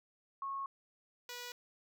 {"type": "tone pair in turn", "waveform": ["sine", "5% pulse"], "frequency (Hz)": [1095, 487.8], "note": ["C#6", "B4"], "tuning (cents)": [-22, -21], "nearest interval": "octave + major second", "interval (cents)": 1399, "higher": "first", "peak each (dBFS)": [-37, -32], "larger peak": "second", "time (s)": [[0.42, 0.66], [1.29, 1.52]], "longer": "first", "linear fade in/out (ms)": 2, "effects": []}